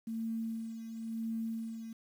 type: tone with tremolo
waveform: sine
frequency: 225.6 Hz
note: A3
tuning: 44 cents sharp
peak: -33 dBFS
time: 0.07-1.93 s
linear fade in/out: 5 ms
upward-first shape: sine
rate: 0.97 Hz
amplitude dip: 60%
effects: 10-bit